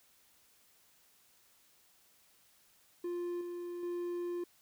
triangle tone with level steps, 350 Hz, F4, 4 cents sharp, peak -33 / -37 / -33 dBFS, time 3.04-4.44 s, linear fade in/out 5 ms, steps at 3.41 / 3.83 s, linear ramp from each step 2 ms, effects white hiss -67 dBFS RMS until 4.61 s

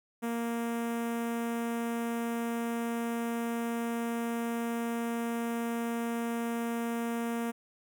sawtooth tone with notch filter, 233.1 Hz, A#3, in tune, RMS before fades -33 dBFS, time 0.22-7.52 s, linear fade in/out 20 ms, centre 4400 Hz, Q 0.79, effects none

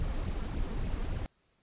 brown noise with flanger, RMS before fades -33 dBFS, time 0-1.26 s, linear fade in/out 0 ms, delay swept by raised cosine 0.32 to 4.42 ms, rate 3.5 Hz, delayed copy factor +0.55, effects pink hiss -72 dBFS RMS until 1.62 s + resampled to 8000 Hz

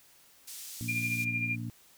pink band-pass noise, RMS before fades -44 dBFS, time 0.47-1.25 s, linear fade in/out 10 ms, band 5600 to 16000 Hz, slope 12 dB/octave
harmonic tone, 58.27 Hz, A#1, in tune, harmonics 2 / 3 / 4 / 5, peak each -36 / -45 / -40 / -45 dBFS, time 0.81-1.7 s, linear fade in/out 0 ms
sine tone with tremolo, 2400 Hz, D7, 37 cents sharp, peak -27 dBFS, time 0.88-1.56 s, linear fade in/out 10 ms, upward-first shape triangle, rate 13 Hz, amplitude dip 65%
effects white hiss -60 dBFS RMS until 1.97 s

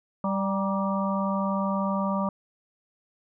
harmonic tone with a mistuned harmonic, 196 Hz, G3, in tune, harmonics 1 / 3 / 4 / 5 / 6, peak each -26 / -31 / -39 / -32 / -32 dBFS, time 0.24-2.29 s, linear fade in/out 2 ms, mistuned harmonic 5, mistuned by -49 cents, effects none

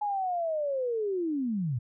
sine linear sweep, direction down, 845 to 109.6 Hz, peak -27 dBFS, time 0.01-1.79 s, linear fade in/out 10 ms, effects none

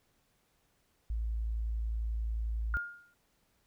sine tone, 55.6 Hz, A1, 19 cents sharp, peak -31 dBFS, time 1.1-2.77 s, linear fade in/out 0 ms
sine tone with exponential decay, 1416 Hz, F6, 23 cents sharp, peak -28 dBFS, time 2.74-3.14 s, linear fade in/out 1 ms, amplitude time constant 86 ms
effects pink hiss -73 dBFS RMS until 3.66 s

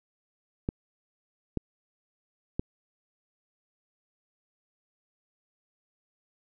clicks, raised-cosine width 3 ms, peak -15 dBFS, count 3, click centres 0.689 / 1.573 / 2.595 s, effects none

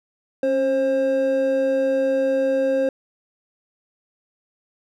triangle tone pair together, 272.5 / 532.2 Hz, C#4 / C5, -29 / +29 cents, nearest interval octave, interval 1158 cents, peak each -23 / -16 dBFS, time 0.43-2.89 s, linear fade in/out 2 ms, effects none

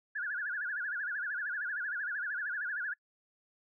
sine tone with vibrato, 1568 Hz, G6, in tune, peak -33 dBFS, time 0.15-2.94 s, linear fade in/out 10 ms, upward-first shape sine, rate 13 Hz, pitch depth 180 cents each way, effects noise-tail reverb RT60 0.1 s tail -26 dB re dry

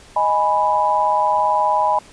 sine chord, G# minor, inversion second, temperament equal, 622.3 / 830.6 / 987.8 Hz, D#5 / G#5 / B5, 0 / 0 / 0 cents, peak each -22 / -18 / -17 dBFS, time 0.16-1.99 s, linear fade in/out 5 ms, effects pink hiss -45 dBFS RMS until 2.12 s + resampled to 22050 Hz

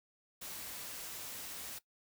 white noise, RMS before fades -45 dBFS, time 0.41-1.79 s, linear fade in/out 10 ms, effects noise-tail reverb RT60 0.1 s tail -18 dB re dry

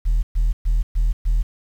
sine tone bursts, 40.14 Hz, E1, 45 cents flat, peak -12 dBFS, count 5, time 0.05-1.43 s, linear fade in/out 20 ms, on 180 ms, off 120 ms, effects tanh soft clip ceiling -14 dBFS + 8-bit

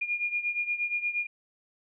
sine beating tone pair, 2421 / 2429.5 Hz, D#7 / D#7, -48 / -42 cents, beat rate 8.5 Hz, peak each -29 / -33 dBFS, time 0.01-1.27 s, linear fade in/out 10 ms, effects none

